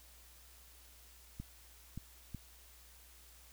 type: clicks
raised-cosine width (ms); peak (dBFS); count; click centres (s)
5; -30; 3; 1.4 / 1.976 / 2.347
effects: added 60 Hz sine -61 dBFS peak until 3.52 s + white hiss -61 dBFS RMS until 3.52 s